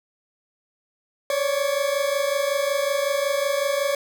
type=tone pair together; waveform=40% pulse; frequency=550.6 / 576 Hz; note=C#5 / D5; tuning=-12 / -34 cents; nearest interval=minor second; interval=78 cents; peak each=-23 dBFS; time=1.3-3.95 s; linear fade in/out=2 ms; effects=none